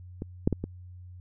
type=clicks; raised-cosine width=3 ms; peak=-20 / -9 / -14 / -18 dBFS; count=4; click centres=0.221 / 0.475 / 0.527 / 0.64 s; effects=added 90 Hz sine -43 dBFS peak until 1.2 s